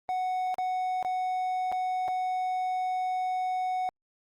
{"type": "tone with dropouts", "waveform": "triangle", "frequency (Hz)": 740, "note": "F#5", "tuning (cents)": 0, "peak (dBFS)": -25, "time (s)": [0.09, 3.89], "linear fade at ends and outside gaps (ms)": 0, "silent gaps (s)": [[0.543, 0.584], [1.027, 1.048], [1.717, 1.724], [2.08, 2.084]], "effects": ["Opus 32 kbps"]}